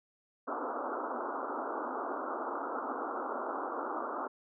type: band-pass noise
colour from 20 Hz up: white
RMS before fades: -37 dBFS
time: 0.47-4.28 s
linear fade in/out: 10 ms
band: 240 to 1400 Hz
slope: 96 dB/octave
effects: none